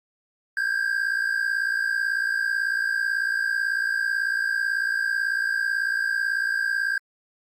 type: tone pair together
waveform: triangle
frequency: 1581.9 / 1640 Hz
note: G6 / G#6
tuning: +15 / -22 cents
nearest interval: minor second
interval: 63 cents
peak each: -22 / -25 dBFS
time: 0.57-6.98 s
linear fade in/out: 2 ms
effects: Opus 48 kbps